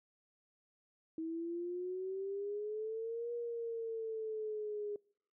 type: exponential two-way sweep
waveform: sine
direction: up then down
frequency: 320.3 to 476.5 to 411.6 Hz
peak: -37 dBFS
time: 1.18-4.96 s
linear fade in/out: 2 ms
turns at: 3.32 s
effects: noise-tail reverb RT60 0.6 s tail -26 dB re dry